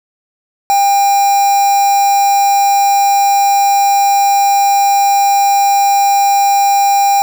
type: tone with quantisation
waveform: triangle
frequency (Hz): 800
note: G5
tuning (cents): +35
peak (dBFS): -6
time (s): 0.7-7.22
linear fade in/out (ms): 0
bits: 3
effects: none